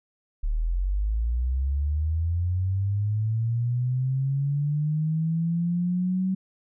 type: linear sweep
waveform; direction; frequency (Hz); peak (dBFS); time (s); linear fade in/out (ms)
sine; up; 35.62 to 190; -22; 0.43-6.35; 10
effects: none